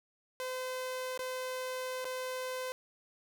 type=tone with dropouts; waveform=sawtooth; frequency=512 Hz; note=C5; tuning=38 cents flat; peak=-32 dBFS; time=0.4-2.72 s; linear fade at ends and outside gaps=0 ms; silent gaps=1.176-1.192 / 2.045-2.052 s; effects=none